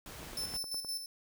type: noise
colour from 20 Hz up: pink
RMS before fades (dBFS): -47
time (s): 0.06-0.57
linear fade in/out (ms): 2
type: click train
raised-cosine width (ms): 1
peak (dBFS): -33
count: 7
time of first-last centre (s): 0.23-0.847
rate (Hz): 9.72
type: tone with tremolo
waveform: sawtooth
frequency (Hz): 5290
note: E8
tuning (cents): +5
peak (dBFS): -32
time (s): 0.37-1.06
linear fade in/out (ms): 2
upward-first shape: square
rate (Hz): 5.8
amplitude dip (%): 55
effects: none